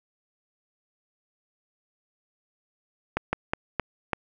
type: slowing click train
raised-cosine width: 0.5 ms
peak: -9 dBFS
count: 5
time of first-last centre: 3.17-4.132 s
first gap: 160 ms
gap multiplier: 1.28
effects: none